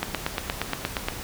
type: click train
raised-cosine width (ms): 0.3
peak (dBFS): -8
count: 10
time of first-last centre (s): 0.03-1.085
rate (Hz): 8.53
effects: pink hiss -36 dBFS RMS until 1.23 s